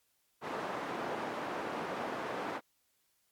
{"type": "band-pass noise", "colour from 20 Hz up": "white", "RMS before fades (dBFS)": -38, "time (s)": [0.41, 2.61], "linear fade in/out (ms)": 50, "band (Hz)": [230, 990], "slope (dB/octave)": 12, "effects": ["white hiss -75 dBFS RMS until 3.31 s", "MP3 96 kbps"]}